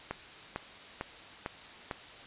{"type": "click train", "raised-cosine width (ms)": 0.5, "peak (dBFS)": -19, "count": 5, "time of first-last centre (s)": [0.11, 1.912], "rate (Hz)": 2.22, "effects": ["white hiss -49 dBFS RMS until 2.26 s", "resampled to 8000 Hz"]}